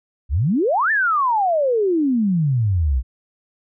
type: exponential two-way sweep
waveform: sine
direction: up then down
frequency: 58.27 to 1816 to 58.27 Hz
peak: -15 dBFS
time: 0.29-3.03 s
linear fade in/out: 50 ms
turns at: 0.91 s
effects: none